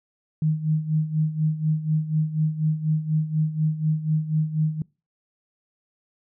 sine tone with tremolo, 155.56 Hz, D#3, in tune, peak -17 dBFS, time 0.42-4.82 s, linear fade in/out 2 ms, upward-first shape sine, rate 4.1 Hz, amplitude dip 75%, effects noise-tail reverb RT60 0.3 s tail -25 dB re dry

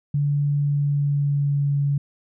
sine tone with pitch glide, 144.2 to 141.97 Hz, D3 to C#3, -31 to +42 cents, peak -18 dBFS, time 0.14-1.98 s, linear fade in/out 5 ms, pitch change -27 cents, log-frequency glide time 0.58-1.78 s, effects none

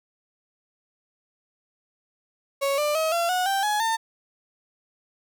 35% pulse tone with pitch steps, 554.4 / 594.2 / 636.8 / 682.5 / 731.5 / 784 / 840.3 / 900.6 Hz, C#5 / D5 / D#5 / F5 / F#5 / G5 / G#5 / A5, 0 / +20 / +40 / -40 / -20 / 0 / +20 / +40 cents, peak -20 dBFS, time 2.61-3.97 s, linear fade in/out 20 ms, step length 170 ms, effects none

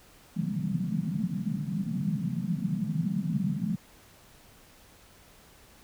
pink band-pass noise, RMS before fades -30 dBFS, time 0.36-3.76 s, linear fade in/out 10 ms, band 150 to 210 Hz, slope 48 dB/octave, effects pink hiss -56 dBFS RMS until 5.83 s

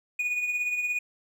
triangle tone with tremolo, 2462 Hz, D#7, 19 cents flat, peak -22 dBFS, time 0.19-0.99 s, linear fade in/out 5 ms, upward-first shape triangle, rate 17 Hz, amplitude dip 55%, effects none

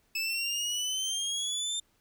25% pulse exponential sweep, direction up, 2610 to 3607 Hz, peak -26 dBFS, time 0.15-1.8 s, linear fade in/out 5 ms, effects pink hiss -70 dBFS RMS until 2 s

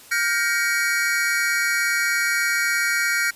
square chord, G half-diminished seventh, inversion third, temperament just, 1411.2 / 1568 / 1881.6 / 2258 Hz, F6 / G6 / Bb6 / Db7, +18 / 0 / +16 / +31 cents, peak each -25 / -27 / -25 / -26 dBFS, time 0.11-3.31 s, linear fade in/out 10 ms, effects white hiss -46 dBFS RMS until 3.35 s + resampled to 32000 Hz

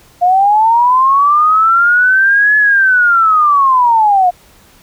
sine linear two-way sweep, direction up then down, 700 to 1715 to 700 Hz, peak -6 dBFS, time 0.21-4.31 s, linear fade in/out 20 ms, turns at 2.57 s, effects pink hiss -45 dBFS RMS until 4.82 s

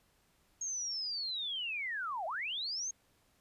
sine linear two-way sweep, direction down then up, 6580 to 618 to 6580 Hz, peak -35 dBFS, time 0.61-2.91 s, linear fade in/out 5 ms, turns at 2.26 s, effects pink hiss -71 dBFS RMS until 3.4 s + resampled to 32000 Hz

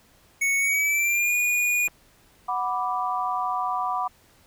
square tone with pitch glide, 2217 to 2446 Hz, C#7 to D#7, 0 to -30 cents, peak -21 dBFS, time 0.41-1.88 s, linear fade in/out 10 ms, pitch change +170 cents, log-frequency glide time 0.59-1.35 s
clicks, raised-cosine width 0.5 ms, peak -25 dBFS, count 2, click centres 1.878 / 1.884 s
sine chord, B minor, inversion second, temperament equal, 740 / 987.8 / 1174.7 Hz, F#5 / B5 / D6, 0 / 0 / 0 cents, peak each -28 dBFS, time 2.48-4.08 s, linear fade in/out 10 ms
effects pink hiss -58 dBFS RMS until 4.46 s

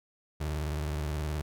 30% pulse tone with vibrato, 75.4 Hz, D2, 46 cents sharp, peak -28 dBFS, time 0.4-1.42 s, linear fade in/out 10 ms, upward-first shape sine, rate 19 Hz, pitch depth 110 cents each way, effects none

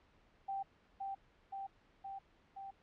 sine tone with echo, 783 Hz, G5, 2 cents flat, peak -37 dBFS, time 0.48-0.63 s, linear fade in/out 10 ms, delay 520 ms, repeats 4, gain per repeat -2 dB, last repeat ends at 2.71 s, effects pink hiss -69 dBFS RMS until 2.82 s + low-pass 3000 Hz 12 dB/octave

